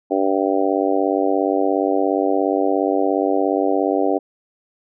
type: harmonic tone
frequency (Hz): 97.1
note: G2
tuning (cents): -16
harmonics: 3 / 4 / 5 / 6 / 7 / 8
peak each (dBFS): -21 / -22 / -23 / -24 / -24 / -25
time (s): 0.1-4.19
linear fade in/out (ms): 20
effects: none